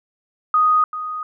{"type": "tone with echo", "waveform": "sine", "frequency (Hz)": 1244.5, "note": "D#6", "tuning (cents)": 0, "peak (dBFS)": -12, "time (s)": [0.54, 0.84], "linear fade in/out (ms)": 2, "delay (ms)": 390, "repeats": 1, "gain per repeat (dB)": -12, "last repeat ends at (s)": 1.23, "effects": []}